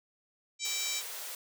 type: harmonic tone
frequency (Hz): 777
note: G5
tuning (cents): -16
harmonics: 3 / 4 / 5 / 6 / 7 / 8 / 9 / 10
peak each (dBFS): -40 / -45 / -38 / -45 / -40 / -43 / -38 / -41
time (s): 0.59-1.03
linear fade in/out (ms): 50
type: high-pass noise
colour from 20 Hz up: white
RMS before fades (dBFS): -41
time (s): 0.65-1.35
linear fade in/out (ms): 2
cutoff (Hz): 410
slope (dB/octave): 48
effects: none